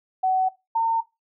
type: tone pair in turn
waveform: sine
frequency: 751 / 909.2 Hz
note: F#5 / A#5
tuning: +26 / -43 cents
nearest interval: minor third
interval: 331 cents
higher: second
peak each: -18 dBFS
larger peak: neither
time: 0.23-0.49 / 0.75-1.01 s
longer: neither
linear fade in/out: 10 ms
effects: noise-tail reverb RT60 0.2 s tail -18 dB re dry